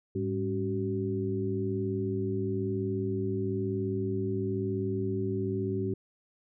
sine tone cluster, 104.8 / 199.2 / 280.2 / 379.1 Hz, G#2 / G3 / C#4 / F#4, +16 / +28 / +19 / +42 cents, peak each -33 / -35 / -36 / -32 dBFS, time 0.15-5.94 s, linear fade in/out 5 ms, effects none

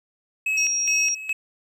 triangle tone with tremolo, 2571 Hz, E7, 44 cents flat, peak -19 dBFS, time 0.46-1.33 s, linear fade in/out 5 ms, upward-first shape square, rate 2.4 Hz, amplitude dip 75%
sine tone, 5640 Hz, F8, 16 cents sharp, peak -21 dBFS, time 0.57-1.15 s, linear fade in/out 10 ms
effects none

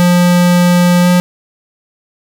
square tone with pitch glide, 176.7 to 178.34 Hz, F3 to F3, +21 to +37 cents, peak -7 dBFS, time 0-1.2 s, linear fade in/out 0 ms, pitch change +16 cents, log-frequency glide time 1.02-1.08 s, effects none

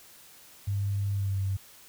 sine tone with pitch glide, 100 to 96.76 Hz, G2 to G2, +35 to -22 cents, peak -26 dBFS, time 0.67-1.57 s, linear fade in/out 10 ms, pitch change -57 cents, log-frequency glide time 1.13-1.39 s, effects white hiss -53 dBFS RMS until 1.88 s

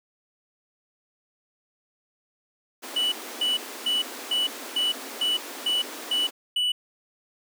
pink high-pass noise, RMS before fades -38 dBFS, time 2.82-6.31 s, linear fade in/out 20 ms, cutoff 230 Hz, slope 96 dB/octave
triangle tone bursts, 2960 Hz, F#7, in tune, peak -20 dBFS, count 9, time 2.96-6.72 s, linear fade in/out 5 ms, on 160 ms, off 290 ms
effects none

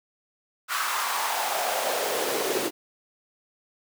pink noise with high-pass filter sweep, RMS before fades -27 dBFS, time 0.68-2.71 s, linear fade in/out 50 ms, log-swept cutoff 1300 to 340 Hz, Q 3.4, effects none

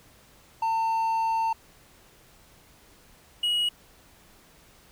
triangle tone pair in turn, 900 / 2903 Hz, A5 / F#7, +39 / -34 cents, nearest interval octave + minor sixth, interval 2027 cents, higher second, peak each -21 dBFS, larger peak neither, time 0.62-1.53 / 3.43-3.69 s, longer first, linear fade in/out 5 ms, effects pink hiss -56 dBFS RMS until 4.91 s

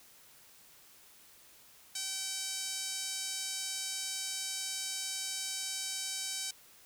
5% pulse tone with band-pass filter, 769 Hz, G5, 33 cents flat, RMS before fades -38 dBFS, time 1.95-6.51 s, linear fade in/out 5 ms, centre 6600 Hz, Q 0.76, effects white hiss -59 dBFS RMS until 6.85 s

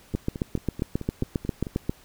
two click trains, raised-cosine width 3 ms, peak -11 / -20 dBFS, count 14 / 8, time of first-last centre 0.15-1.895 / 0.14-1.668 s, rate 7.45 / 4.58 Hz, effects pink hiss -54 dBFS RMS until 2.04 s

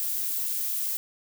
violet noise, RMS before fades -29 dBFS, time 0-0.97 s, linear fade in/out 0 ms, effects none

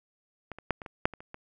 clicks, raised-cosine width 0.5 ms, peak -23 / -28 / -11 / -25 / -25 / -7 / -27 / -30 / -26 dBFS, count 9, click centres 0.517 / 0.586 / 0.707 / 0.818 / 0.862 / 1.055 / 1.137 / 1.205 / 1.344 s, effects none

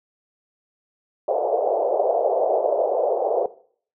white band-pass noise, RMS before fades -21 dBFS, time 1.28-3.46 s, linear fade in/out 2 ms, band 430 to 720 Hz, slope 48 dB/octave, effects noise-tail reverb RT60 0.5 s tail -17 dB re dry

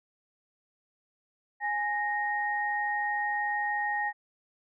sine tone pair together, 830.6 / 1862.9 Hz, G#5 / A#6, 0 / -2 cents, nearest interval octave + major second, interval 1398 cents, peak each -30 / -30 dBFS, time 1.6-4.13 s, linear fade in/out 50 ms, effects none

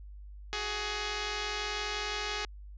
5% pulse tone pair together, 372.8 / 418.7 Hz, F#4 / G#4, +13 / +14 cents, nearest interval major second, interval 201 cents, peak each -29 / -22 dBFS, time 0.53-2.45 s, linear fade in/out 0 ms, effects added 50 Hz sine -44 dBFS peak until 2.77 s + resampled to 16000 Hz

